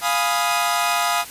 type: chord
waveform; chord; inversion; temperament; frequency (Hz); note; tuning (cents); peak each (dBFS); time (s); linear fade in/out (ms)
sawtooth; F half-diminished seventh; none; equal; 698.5 / 830.6 / 987.8 / 1244.5; F5 / Ab5 / Cb6 / Eb6; 0 / 0 / 0 / 0; -19 / -22 / -22 / -19; 0.01-1.25; 50
effects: white hiss -37 dBFS RMS until 1.3 s + resampled to 32000 Hz